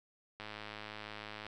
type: click train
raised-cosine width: 0.3 ms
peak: -28 dBFS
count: 114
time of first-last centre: 0.4-1.466 s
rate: 106 Hz
effects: none